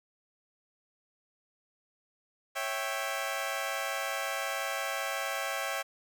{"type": "chord", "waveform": "15% pulse", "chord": "C# diminished", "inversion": "none", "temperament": "equal with one note detuned", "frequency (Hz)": [551.2, 659.3, 784], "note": ["C#5", "E5", "G5"], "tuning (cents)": [-10, 0, 0], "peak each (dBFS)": -30, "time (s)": [2.55, 5.83], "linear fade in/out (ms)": 20, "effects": []}